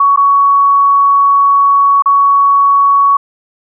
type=tone with dropouts; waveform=sine; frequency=1120 Hz; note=C#6; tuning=18 cents sharp; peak=-5 dBFS; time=0-3.17 s; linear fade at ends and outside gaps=5 ms; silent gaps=0.162-0.173 / 2.023-2.058 s; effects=none